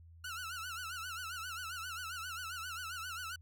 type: tone with vibrato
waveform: sawtooth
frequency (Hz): 1400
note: F6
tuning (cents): +4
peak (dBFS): -37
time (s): 0.24-3.36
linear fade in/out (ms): 5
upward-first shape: sine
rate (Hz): 7.5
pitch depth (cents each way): 130
effects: added 83 Hz sine -54 dBFS peak until 3.41 s